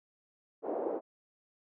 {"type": "band-pass noise", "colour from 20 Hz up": "white", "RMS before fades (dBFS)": -35, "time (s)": [0.62, 1.01], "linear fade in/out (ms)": 50, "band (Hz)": [340, 620], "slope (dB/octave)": 24, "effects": []}